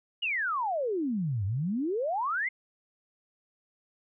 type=exponential two-way sweep; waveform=sine; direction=down then up; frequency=2966 to 92.5 to 2172 Hz; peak=-27 dBFS; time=0.22-2.49 s; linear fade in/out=10 ms; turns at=1.45 s; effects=none